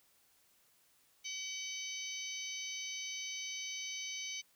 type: harmonic tone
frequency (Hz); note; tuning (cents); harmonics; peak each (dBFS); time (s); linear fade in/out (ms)
760; F#5; +46; 3 / 4 / 5 / 6 / 7 / 8; -45 / -46 / -50 / -50 / -55 / -44; 1.24-4.42; 20
effects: white hiss -70 dBFS RMS until 4.55 s